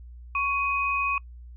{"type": "tone pair together", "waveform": "sine", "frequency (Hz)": [1108.7, 2507], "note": ["C#6", "D#7"], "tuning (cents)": [0, 12], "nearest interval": "octave + major second", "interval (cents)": 1412, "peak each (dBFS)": -26, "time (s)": [0.35, 1.18], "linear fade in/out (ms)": 2, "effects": ["noise-tail reverb RT60 0.1 s tail -26 dB re dry", "added 60 Hz sine -41 dBFS peak until 1.56 s"]}